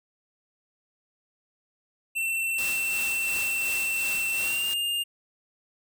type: tone with pitch glide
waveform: square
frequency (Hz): 2693 to 2814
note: E7 to F7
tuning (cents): +36 to +12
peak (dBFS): -26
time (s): 2.15-5.04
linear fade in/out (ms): 20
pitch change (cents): +76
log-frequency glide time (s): 4.35-4.69
type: noise with tremolo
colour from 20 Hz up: white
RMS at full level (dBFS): -34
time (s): 2.58-4.74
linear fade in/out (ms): 5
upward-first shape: sine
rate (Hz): 2.8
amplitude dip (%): 45
effects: none